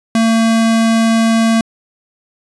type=tone; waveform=square; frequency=226.1 Hz; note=A3; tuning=47 cents sharp; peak=-10 dBFS; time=0.15-1.61 s; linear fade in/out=2 ms; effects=resampled to 24000 Hz